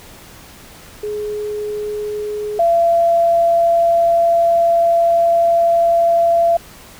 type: tone pair in turn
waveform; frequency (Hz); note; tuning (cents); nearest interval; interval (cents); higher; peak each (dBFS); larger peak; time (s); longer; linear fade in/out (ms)
sine; 420 / 678; G#4 / E5; +19 / +49; minor sixth; 830; second; -20 / -10; second; 1.03-2.59 / 2.59-6.57; second; 5
effects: pink hiss -40 dBFS RMS until 6.99 s

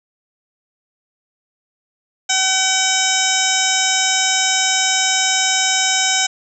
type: harmonic tone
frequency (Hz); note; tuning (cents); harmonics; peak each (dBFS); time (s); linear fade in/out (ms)
760; F#5; +46; 1 / 2 / 3 / 4 / 5 / 7 / 8 / 9 / 10; -23 / -23 / -23 / -23 / -23 / -23 / -23 / -23 / -23; 2.29-6.27; 10
effects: none

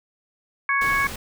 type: harmonic tone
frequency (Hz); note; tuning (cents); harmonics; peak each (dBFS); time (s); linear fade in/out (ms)
554.4; C#5; 0; 2 / 3 / 4; -23 / -23 / -23; 0.69-1.07; 2
type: noise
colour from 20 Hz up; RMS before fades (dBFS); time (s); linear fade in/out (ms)
pink; -33; 0.81-1.16; 5
effects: none

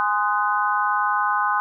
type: chord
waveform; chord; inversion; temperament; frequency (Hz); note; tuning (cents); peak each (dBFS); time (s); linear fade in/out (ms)
sine; Ab dominant seventh; none; just; 830.6 / 1038.3 / 1245.9 / 1495.1; Ab5 / C6 / Eb6 / Gb6; 0 / -14 / +2 / +18; -24 / -23 / -24 / -25; 0-1.6; 0
effects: none

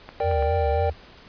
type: click train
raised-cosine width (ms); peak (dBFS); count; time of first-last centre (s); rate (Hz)
0.5; -22; 4; 0.09-0.425; 8.95
type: chord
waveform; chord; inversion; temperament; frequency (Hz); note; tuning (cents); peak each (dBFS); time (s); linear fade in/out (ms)
triangle; G minor; first; equal; 466.2 / 587.3 / 784; Bb4 / D5 / G5; 0 / 0 / 0; -24; 0.2-0.9; 5
type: tone with vibrato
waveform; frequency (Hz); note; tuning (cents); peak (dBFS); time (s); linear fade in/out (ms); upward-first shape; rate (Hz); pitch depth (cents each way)
sine; 78.6; D#2; +18; -23; 0.22-0.94; 50; triangle; 3.7; 200
effects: pink hiss -48 dBFS RMS until 1.28 s + resampled to 11025 Hz

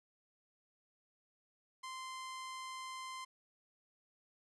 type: tone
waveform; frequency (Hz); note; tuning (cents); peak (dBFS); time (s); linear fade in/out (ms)
sawtooth; 1041; C6; -9; -40; 1.83-3.25; 10
effects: resampled to 24000 Hz

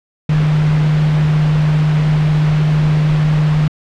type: tone in noise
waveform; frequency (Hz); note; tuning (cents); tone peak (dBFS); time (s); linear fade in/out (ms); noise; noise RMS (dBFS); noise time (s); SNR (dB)
sine; 152.6; D#3; -33; -10; 0.29-3.68; 5; pink; -24; 0.29-3.68; +11
effects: low-pass 3000 Hz 12 dB/octave

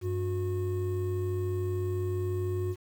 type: tone pair together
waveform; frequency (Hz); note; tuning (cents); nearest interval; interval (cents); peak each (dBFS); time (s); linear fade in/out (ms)
triangle; 96.48 / 363.3; G2 / F#4; -27 / -32; octave + major seventh; 2295; -28 / -30; 0.01-2.76; 50
effects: 9-bit

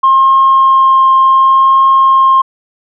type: tone with vibrato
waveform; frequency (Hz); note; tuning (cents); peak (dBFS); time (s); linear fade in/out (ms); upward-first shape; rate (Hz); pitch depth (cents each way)
sine; 1066; C6; +32; -3; 0.03-2.42; 10; triangle; 0.68; 10
effects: tanh soft clip ceiling 0 dBFS

